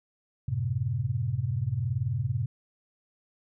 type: chord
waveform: sine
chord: F# diminished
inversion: none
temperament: equal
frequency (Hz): 92.5 / 110 / 130.81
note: F#2 / A2 / C3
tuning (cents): 0 / 0 / 0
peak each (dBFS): -34 / -30 / -29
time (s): 0.48-2.46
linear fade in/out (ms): 5
effects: none